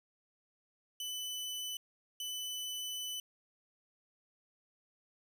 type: tone bursts at uneven times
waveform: sawtooth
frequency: 2998 Hz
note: F#7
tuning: 22 cents sharp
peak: -35 dBFS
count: 2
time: 1-1.77 / 2.2-3.2 s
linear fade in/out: 2 ms
effects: none

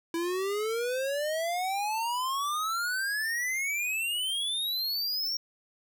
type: exponential sweep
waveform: square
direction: up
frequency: 329.6 to 5600 Hz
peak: -29 dBFS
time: 0.14-5.37 s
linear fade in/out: 2 ms
effects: none

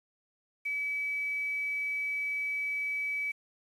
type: tone with quantisation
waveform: sine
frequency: 2289 Hz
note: D7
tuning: 45 cents flat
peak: -30 dBFS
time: 0.65-3.32 s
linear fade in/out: 10 ms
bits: 9
effects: resampled to 32000 Hz

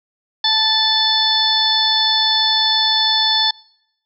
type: harmonic tone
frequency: 877 Hz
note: A5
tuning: 6 cents flat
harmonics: 1 / 2 / 4 / 5 / 6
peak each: -22 / -25 / -16 / -18 / -23 dBFS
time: 0.44-3.51 s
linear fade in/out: 5 ms
effects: noise-tail reverb RT60 0.8 s tail -26 dB re dry

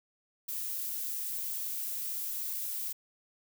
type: noise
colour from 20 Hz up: violet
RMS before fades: -36 dBFS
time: 0.48-2.93 s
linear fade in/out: 10 ms
effects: none

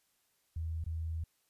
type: tone with dropouts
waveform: sine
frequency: 81 Hz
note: E2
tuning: 30 cents flat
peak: -34 dBFS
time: 0.56-1.24 s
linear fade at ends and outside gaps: 5 ms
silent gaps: 0.841-0.862 s
effects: white hiss -75 dBFS RMS until 1.49 s + resampled to 32000 Hz

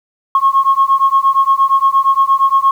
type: beating tone pair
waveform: sine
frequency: 1082 / 1090.6 Hz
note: C#6 / C#6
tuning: -42 / -29 cents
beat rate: 8.6 Hz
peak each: -11 dBFS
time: 0.35-2.71 s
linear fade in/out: 2 ms
effects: tanh soft clip ceiling -1 dBFS + 7-bit

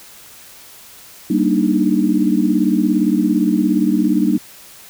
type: chord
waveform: sine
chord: Eb major seventh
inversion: first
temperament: equal with one note detuned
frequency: 194.19 / 233.1 / 293.7 / 311.1 Hz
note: G3 / Bb3 / D4 / Eb4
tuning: -16 / 0 / 0 / 0 cents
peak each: -18 dBFS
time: 1.3-4.38 s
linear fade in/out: 5 ms
effects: white hiss -41 dBFS RMS until 4.89 s

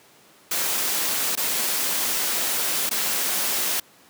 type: noise with dropouts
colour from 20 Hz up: white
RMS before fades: -24 dBFS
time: 0.51-3.8 s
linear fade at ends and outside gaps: 5 ms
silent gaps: 1.354-1.373 / 2.894-2.91 s
effects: pink hiss -53 dBFS RMS until 4.09 s + high-pass 200 Hz 12 dB/octave

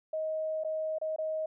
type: tone with dropouts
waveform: sine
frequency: 629 Hz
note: D#5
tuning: 19 cents sharp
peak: -30 dBFS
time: 0.13-1.46 s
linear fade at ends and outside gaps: 5 ms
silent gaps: 0.637-0.646 / 0.985-1.014 / 1.162-1.184 s
effects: none

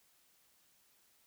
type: silence
effects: white hiss -70 dBFS RMS until 1.26 s

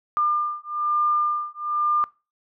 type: beating tone pair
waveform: sine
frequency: 1200 / 1201.1 Hz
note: D6 / D6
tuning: +37 / +39 cents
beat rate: 1.1 Hz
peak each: -24 dBFS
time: 0.17-2.04 s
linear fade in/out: 0 ms
effects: noise-tail reverb RT60 0.3 s tail -22 dB re dry

